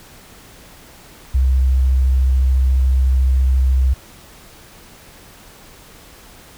sine tone with vibrato, 65.1 Hz, C2, 8 cents flat, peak -11 dBFS, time 1.34-3.94 s, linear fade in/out 10 ms, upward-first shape sine, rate 14 Hz, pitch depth 17 cents each way, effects pink hiss -43 dBFS RMS until 6.57 s

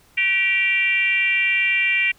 sine tone with frequency modulation, 2349 Hz, D7, in tune, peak -16 dBFS, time 0.17-2.12 s, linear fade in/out 10 ms, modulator 416 Hz, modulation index 1, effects pink hiss -55 dBFS RMS until 2.18 s

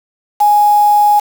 sine tone with quantisation, 830 Hz, G#5, 1 cent flat, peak -6 dBFS, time 0.4-1.2 s, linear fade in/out 10 ms, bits 4, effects none

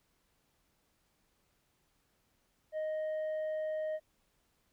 triangle tone with tanh clipping, 622.3 Hz, D#5, in tune, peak -34 dBFS, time 2.72-4 s, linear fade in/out 50 ms, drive 8 dB, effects pink hiss -75 dBFS RMS until 4.72 s

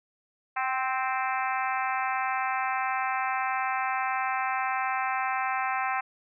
harmonic tone with a mistuned harmonic, 261.6 Hz, C4, in tune, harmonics 3 / 4 / 5 / 6 / 7 / 8 / 9 / 10, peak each -30 / -32 / -34 / -36 / -37 / -38 / -39 / -40 dBFS, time 0.56-6.01 s, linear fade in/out 10 ms, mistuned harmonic 3, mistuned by -18 cents, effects none

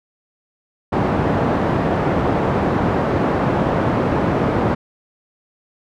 pink band-pass noise, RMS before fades -18 dBFS, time 0.92-4.75 s, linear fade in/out 10 ms, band 110 to 1000 Hz, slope 12 dB/octave, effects none

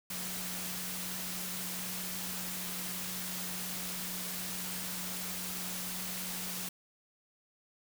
sine tone in noise, 182 Hz, F#3, 28 cents flat, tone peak -45 dBFS, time 0.1-6.69 s, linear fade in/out 5 ms, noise white, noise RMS -39 dBFS, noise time 0.1-6.69 s, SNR -9 dB, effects none

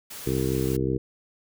white noise, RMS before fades -39 dBFS, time 0.1-0.77 s, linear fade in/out 10 ms
harmonic tone, 65.41 Hz, C2, in tune, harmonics 1 / 2 / 3 / 4 / 5 / 6 / 7, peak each -33 / -28 / -33 / -33 / -29 / -29 / -32 dBFS, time 0.26-0.98 s, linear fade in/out 10 ms
effects none

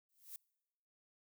violet noise with exponential growth, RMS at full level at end -45 dBFS, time 0.09-0.36 s, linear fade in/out 2 ms, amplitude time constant 57 ms, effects noise-tail reverb RT60 1.0 s tail -26 dB re dry

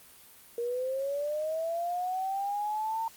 sine linear sweep, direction up, 467.1 to 912 Hz, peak -29 dBFS, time 0.58-3.08 s, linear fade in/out 2 ms, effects white hiss -54 dBFS RMS until 3.16 s + Opus 32 kbps

